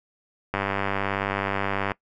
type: click train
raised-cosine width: 0.5 ms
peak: -10 dBFS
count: 137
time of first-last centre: 0.54-1.918 s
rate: 98.7 Hz
effects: noise-tail reverb RT60 0.1 s tail -21 dB re dry